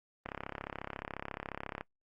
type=click train; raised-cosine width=0.5 ms; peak=-23 dBFS; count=54; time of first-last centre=0.26-1.81 s; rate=34.2 Hz; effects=noise-tail reverb RT60 0.1 s tail -22 dB re dry + Opus 32 kbps